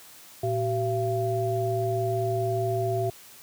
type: tone cluster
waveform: sine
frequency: 114.7 / 381.6 / 680 Hz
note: A#2 / G4 / F5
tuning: -28 / -47 / -46 cents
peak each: -28 dBFS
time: 0.43-3.1 s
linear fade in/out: 5 ms
effects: white hiss -49 dBFS RMS until 3.42 s + high-pass 60 Hz 12 dB/octave